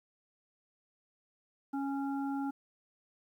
harmonic tone, 276.3 Hz, C#4, 6 cents flat, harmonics 1 / 3 / 5, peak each -33 / -40 / -47 dBFS, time 1.73-2.51 s, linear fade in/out 10 ms, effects 11-bit

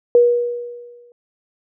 sine tone with exponential decay, 480.9 Hz, B4, 46 cents flat, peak -6 dBFS, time 0.15-1.12 s, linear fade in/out 1 ms, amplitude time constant 210 ms, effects none

